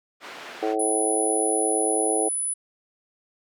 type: band-pass noise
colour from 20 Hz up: white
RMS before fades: -40 dBFS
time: 0.2-0.76 s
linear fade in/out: 50 ms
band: 330 to 2300 Hz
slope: 12 dB/octave
type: harmonic tone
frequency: 108.7 Hz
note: A2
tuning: 21 cents flat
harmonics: 3 / 4 / 5 / 6 / 7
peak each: -28 / -26 / -31 / -33 / -28 dBFS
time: 0.62-2.29 s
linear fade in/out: 10 ms
type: tone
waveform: sine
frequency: 9970 Hz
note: D#9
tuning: 2 cents sharp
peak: -24 dBFS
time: 0.79-2.54 s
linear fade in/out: 10 ms
effects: none